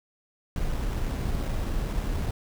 brown noise with sample-and-hold, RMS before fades -28 dBFS, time 0.56-2.31 s, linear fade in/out 2 ms, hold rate 4410 Hz, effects none

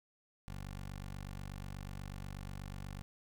15% pulse tone with notch filter, 48.22 Hz, G1, 28 cents flat, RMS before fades -45 dBFS, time 0.48-3.02 s, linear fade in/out 0 ms, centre 440 Hz, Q 1.9, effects none

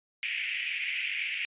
pink band-pass noise, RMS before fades -33 dBFS, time 0.23-1.45 s, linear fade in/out 0 ms, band 2100 to 2800 Hz, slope 48 dB/octave, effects resampled to 8000 Hz

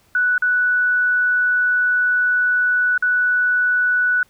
sine tone with dropouts, 1480 Hz, F#6, in tune, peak -14 dBFS, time 0.15-4.23 s, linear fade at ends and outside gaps 2 ms, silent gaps 0.38-0.422 / 2.978-3.024 s, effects pink hiss -57 dBFS RMS until 4.29 s

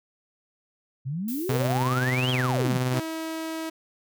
sine exponential two-way sweep, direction up then down, 123.8 to 3329 to 135.9 Hz, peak -27 dBFS, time 1.05-2.79 s, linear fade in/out 20 ms, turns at 2.31 s
violet noise with exponential decay, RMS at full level -36 dBFS, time 1.28-3.26 s, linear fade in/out 2 ms, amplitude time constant 430 ms
sawtooth tone with tremolo, 127.2 Hz, C3, 48 cents flat, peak -18 dBFS, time 1.49-3 s, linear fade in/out 5 ms, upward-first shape sine, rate 19 Hz, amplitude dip 30%
sawtooth tone, 322.1 Hz, E4, 40 cents flat, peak -26 dBFS, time 2.93-3.7 s, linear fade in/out 10 ms
effects none

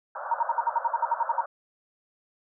white band-pass noise, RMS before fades -36 dBFS, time 0.15-1.46 s, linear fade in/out 5 ms, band 530 to 1500 Hz, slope 96 dB/octave
sine tone bursts, 932.3 Hz, A#5, in tune, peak -20 dBFS, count 13, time 0.31-1.41 s, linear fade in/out 5 ms, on 32 ms, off 57 ms
effects none

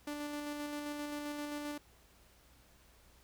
sawtooth tone with tremolo, 293.7 Hz, D4, in tune, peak -34 dBFS, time 0.07-1.78 s, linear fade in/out 5 ms, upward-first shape square, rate 7.6 Hz, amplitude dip 25%, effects added 60 Hz sine -66 dBFS peak until 3.23 s + pink hiss -65 dBFS RMS until 3.23 s

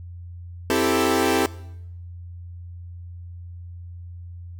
sawtooth chord, A minor seventh, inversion first, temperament equal, 261.6 / 329.6 / 392 / 440 Hz, C4 / E4 / G4 / A4, 0 / 0 / 0 / 0 cents, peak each -20 dBFS, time 0.7-1.46 s, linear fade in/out 0 ms, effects noise-tail reverb RT60 0.8 s tail -19 dB re dry + added 87 Hz sine -35 dBFS peak until 4.59 s

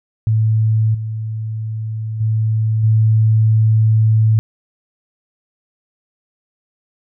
sine tone with level steps, 110 Hz, A2, in tune, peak -11 / -20 / -13 / -9 dBFS, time 0.27-4.39 s, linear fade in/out 0 ms, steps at 0.94 / 2.2 / 2.83 s, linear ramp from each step 10 ms, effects none

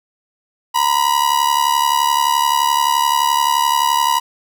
45% pulse ring-modulated tone, 970 Hz, B5, 31 cents flat, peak -10 dBFS, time 0.74-4.2 s, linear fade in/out 20 ms, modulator 35.8 Hz, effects none

